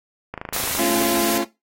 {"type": "click train", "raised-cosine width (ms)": 0.5, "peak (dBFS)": -14, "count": 13, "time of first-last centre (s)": [0.34, 0.788], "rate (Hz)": 26.8}
{"type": "noise", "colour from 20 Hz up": "white", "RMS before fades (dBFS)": -25, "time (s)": [0.53, 1.38], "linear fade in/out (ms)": 2}
{"type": "chord", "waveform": "sawtooth", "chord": "A augmented", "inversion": "none", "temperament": "just", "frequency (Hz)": [220, 275, 343.8], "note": ["A3", "C#4", "E#4"], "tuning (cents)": [0, -14, -27], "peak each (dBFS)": [-24, -22, -19], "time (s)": [0.78, 1.45], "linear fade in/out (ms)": 20}
{"effects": ["noise-tail reverb RT60 0.2 s tail -17 dB re dry", "AAC 48 kbps"]}